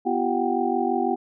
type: tone cluster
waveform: sine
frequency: 248.2 / 340.6 / 386.6 / 739 / 785 Hz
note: B3 / F4 / G4 / F#5 / G5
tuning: +9 / -43 / -24 / -2 / +2 cents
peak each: -27 dBFS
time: 0.05-1.16 s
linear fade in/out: 20 ms
effects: none